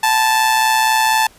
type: tone with amplitude modulation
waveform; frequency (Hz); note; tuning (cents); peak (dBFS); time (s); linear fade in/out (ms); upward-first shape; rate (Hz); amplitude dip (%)
sawtooth; 877; A5; -6; -6; 0.03-1.27; 5; sine; 124; 50
effects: pink hiss -47 dBFS RMS until 1.38 s + resampled to 32000 Hz